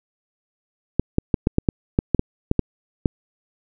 clicks, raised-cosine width 3 ms, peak -3 dBFS, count 12, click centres 0.996 / 1.184 / 1.342 / 1.471 / 1.584 / 1.688 / 1.989 / 2.147 / 2.194 / 2.514 / 2.593 / 3.058 s, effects none

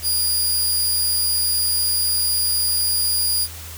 15% pulse tone, 4852 Hz, D#8, 44 cents flat, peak -11 dBFS, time 0.02-3.48 s, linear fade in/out 50 ms, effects added 81 Hz sine -36 dBFS peak until 3.77 s + white hiss -37 dBFS RMS until 3.77 s

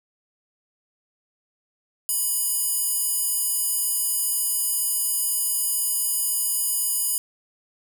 square tone with high-pass filter, 987.8 Hz, B5, in tune, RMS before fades -24 dBFS, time 2.09-7.18 s, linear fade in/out 0 ms, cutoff 10000 Hz, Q 1.7, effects none

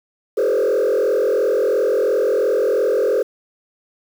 sine tone with frequency modulation, 466.2 Hz, A#4, in tune, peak -12 dBFS, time 0.37-3.23 s, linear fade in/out 10 ms, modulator 42.9 Hz, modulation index 1.8, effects tanh soft clip ceiling -13 dBFS + 7-bit

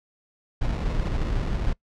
brown noise with sample-and-hold, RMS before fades -25 dBFS, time 0.61-1.73 s, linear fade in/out 5 ms, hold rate 1575 Hz, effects noise-tail reverb RT60 0.1 s tail -23 dB re dry + low-pass 5000 Hz 12 dB/octave

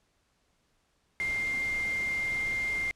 sine tone in noise, 2106 Hz, C7, 11 cents sharp, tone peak -28 dBFS, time 1.2-2.91 s, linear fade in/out 0 ms, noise pink, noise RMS -43 dBFS, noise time 1.2-2.91 s, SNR +12 dB, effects pink hiss -72 dBFS RMS until 2.95 s + low-pass 9000 Hz 12 dB/octave

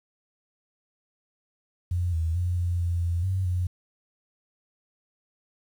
sine tone with pitch steps, 88.3 / 81.4 / 88.7 / 87.6 / 86.5 / 85.9 / 94.4 / 89.8 Hz, F2 / E2 / F2 / F2 / F2 / F2 / F#2 / F2, +20 / -21 / +27 / +6 / -16 / -28 / +35 / +49 cents, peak -23 dBFS, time 1.91-3.67 s, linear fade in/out 5 ms, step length 220 ms, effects 9-bit

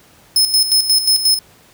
sawtooth tone with tremolo, 5190 Hz, E8, 28 cents flat, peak -7 dBFS, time 0.36-1.39 s, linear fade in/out 2 ms, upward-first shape square, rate 5.6 Hz, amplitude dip 65%, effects pink hiss -48 dBFS RMS until 1.73 s + high-pass 60 Hz 12 dB/octave

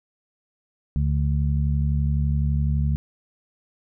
harmonic tone, 71.9 Hz, D2, 36 cents flat, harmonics 1 / 2 / 3, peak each -21 / -23 / -31 dBFS, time 0.96-2.96 s, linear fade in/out 0 ms, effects none

